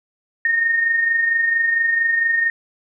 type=tone with amplitude modulation; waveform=sine; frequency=1840 Hz; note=A#6; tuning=23 cents flat; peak=-13 dBFS; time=0.45-2.5 s; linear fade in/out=2 ms; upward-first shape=sine; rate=24.4 Hz; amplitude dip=45%; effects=none